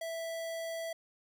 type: tone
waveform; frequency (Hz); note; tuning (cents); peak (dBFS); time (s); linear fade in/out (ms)
square; 659; E5; -1; -37; 0.01-0.93; 5
effects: none